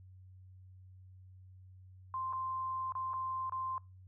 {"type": "tone with dropouts", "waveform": "sine", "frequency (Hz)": 1045, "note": "C6", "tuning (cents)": -2, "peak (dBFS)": -35, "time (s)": [2.14, 3.78], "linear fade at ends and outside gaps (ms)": 1, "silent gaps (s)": [[2.327, 2.332], [2.922, 2.952], [3.134, 3.139], [3.496, 3.522]], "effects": ["noise-tail reverb RT60 0.3 s tail -26 dB re dry", "added 93 Hz sine -53 dBFS peak until 4.07 s"]}